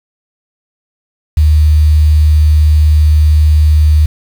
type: tone with quantisation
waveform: sine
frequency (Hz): 76.3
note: D#2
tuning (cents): -33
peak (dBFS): -4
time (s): 1.37-4.06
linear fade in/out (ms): 5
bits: 5
effects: none